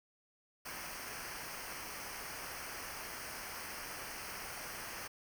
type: noise with comb filter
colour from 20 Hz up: pink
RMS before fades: -45 dBFS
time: 0.65-5.08 s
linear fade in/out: 10 ms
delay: 0.27 ms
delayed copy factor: -0.75
effects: none